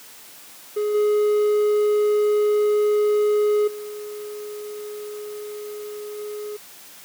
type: tone with level steps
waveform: triangle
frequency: 419.1 Hz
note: G#4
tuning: 16 cents sharp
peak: -18 / -14 / -29 / -27 dBFS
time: 0.76-6.57 s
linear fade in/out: 10 ms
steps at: 0.94 / 3.67 / 6.18 s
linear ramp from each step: 10 ms
effects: white hiss -44 dBFS RMS until 7.04 s + high-pass 150 Hz 12 dB/octave